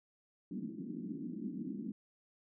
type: band-pass noise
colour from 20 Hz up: pink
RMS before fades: -42 dBFS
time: 0.51-1.92 s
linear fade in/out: 2 ms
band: 180 to 310 Hz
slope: 48 dB/octave
effects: none